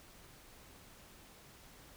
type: silence
effects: pink hiss -58 dBFS RMS until 1.96 s